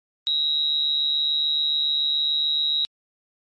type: tone with amplitude modulation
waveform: sine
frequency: 3844 Hz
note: B7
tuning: 48 cents flat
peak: -16 dBFS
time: 0.27-2.85 s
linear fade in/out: 0 ms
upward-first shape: sine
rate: 147 Hz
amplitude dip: 75%
effects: MP3 48 kbps

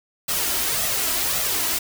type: noise with flanger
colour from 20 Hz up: white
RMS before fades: -23 dBFS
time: 0.28-1.79 s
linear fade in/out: 10 ms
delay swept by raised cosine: 1.5 to 3.1 ms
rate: 1.8 Hz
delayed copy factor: +0.55
effects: none

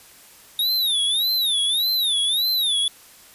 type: tone with vibrato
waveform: square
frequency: 3700 Hz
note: A#7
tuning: 14 cents flat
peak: -19 dBFS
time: 0.59-2.88 s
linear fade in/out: 2 ms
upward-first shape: sine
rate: 1.7 Hz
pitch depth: 180 cents each way
effects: white hiss -48 dBFS RMS until 3.34 s + resampled to 32000 Hz

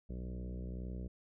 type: harmonic tone with a mistuned harmonic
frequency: 61.74 Hz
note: B1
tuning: in tune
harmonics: 1 / 2 / 3 / 4 / 5 / 6 / 7 / 8 / 9 / 10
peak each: -41 / -49 / -46 / -56 / -55 / -57 / -57 / -60 / -61 / -64 dBFS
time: 0.09-1.08 s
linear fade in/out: 10 ms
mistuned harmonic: 2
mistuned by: -18 cents
effects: none

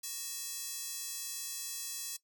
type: tone with high-pass filter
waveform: square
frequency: 371.4 Hz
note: F#4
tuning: 7 cents sharp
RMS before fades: -41 dBFS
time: 0.03-2.17 s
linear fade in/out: 10 ms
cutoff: 6300 Hz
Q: 1.1
effects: noise-tail reverb RT60 0.1 s tail -18 dB re dry

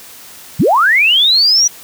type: linear sweep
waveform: sine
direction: up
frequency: 92.5 to 5920 Hz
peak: -7 dBFS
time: 0.59-1.68 s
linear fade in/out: 10 ms
effects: white hiss -36 dBFS RMS until 1.83 s + high-pass 60 Hz 12 dB/octave

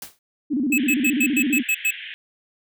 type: noise with exponential decay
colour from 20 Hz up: white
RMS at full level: -31 dBFS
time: 0.02-0.19 s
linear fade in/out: 2 ms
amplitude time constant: 36 ms
type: tone with vibrato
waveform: sine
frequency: 269.9 Hz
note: C#4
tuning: 46 cents flat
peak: -19 dBFS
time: 0.5-1.63 s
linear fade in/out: 20 ms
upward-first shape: square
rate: 15 Hz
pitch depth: 170 cents each way
type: tone bursts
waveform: square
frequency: 2593 Hz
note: E7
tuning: 29 cents flat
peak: -18 dBFS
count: 8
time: 0.72-1.908 s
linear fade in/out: 5 ms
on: 61 ms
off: 100 ms
type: band-pass noise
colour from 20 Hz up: white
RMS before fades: -36 dBFS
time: 0.78-2.14 s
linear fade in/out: 0 ms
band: 1600 to 3400 Hz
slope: 96 dB/octave
effects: none

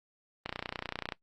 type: click train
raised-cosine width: 0.3 ms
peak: -18 dBFS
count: 21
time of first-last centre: 0.46-1.122 s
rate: 30.2 Hz
effects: noise-tail reverb RT60 0.1 s tail -21 dB re dry + Opus 32 kbps

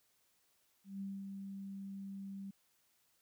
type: tone with ADSR envelope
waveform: sine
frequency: 196 Hz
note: G3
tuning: in tune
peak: -39 dBFS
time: 0.84-2.51 s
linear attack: 170 ms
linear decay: 220 ms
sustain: -4 dB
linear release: 8 ms
effects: white hiss -75 dBFS RMS until 3.21 s

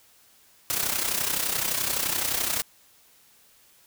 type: noise with amplitude modulation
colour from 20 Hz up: white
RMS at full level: -24 dBFS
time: 0.7-2.62 s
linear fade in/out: 0 ms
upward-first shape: sine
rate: 31.7 Hz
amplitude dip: 65%
effects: white hiss -58 dBFS RMS until 3.86 s

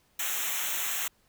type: noise with comb filter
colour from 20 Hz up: white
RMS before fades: -31 dBFS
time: 0.19-1.08 s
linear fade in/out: 5 ms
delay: 0.21 ms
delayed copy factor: -1
effects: pink hiss -67 dBFS RMS until 1.28 s

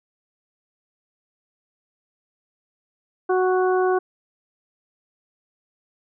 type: harmonic tone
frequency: 370 Hz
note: F#4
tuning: in tune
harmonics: 1 / 2 / 3 / 4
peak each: -18 / -24 / -28 / -30 dBFS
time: 3.29-3.99 s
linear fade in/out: 10 ms
effects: none

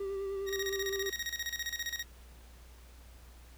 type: tone with vibrato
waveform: triangle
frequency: 392 Hz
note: G4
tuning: in tune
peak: -32 dBFS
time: 0-1.1 s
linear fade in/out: 5 ms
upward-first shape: sine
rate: 9.8 Hz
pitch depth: 26 cents each way
type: tone with tremolo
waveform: 20% pulse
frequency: 1882 Hz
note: A#6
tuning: 16 cents sharp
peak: -28 dBFS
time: 0.46-2.05 s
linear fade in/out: 50 ms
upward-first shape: square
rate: 15 Hz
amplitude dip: 75%
effects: added 60 Hz sine -52 dBFS peak until 3.57 s + pink hiss -60 dBFS RMS until 3.57 s

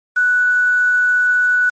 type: tone with quantisation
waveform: sine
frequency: 1480 Hz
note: F#6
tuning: in tune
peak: -11 dBFS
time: 0.16-1.7 s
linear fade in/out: 10 ms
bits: 6
effects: MP3 32 kbps

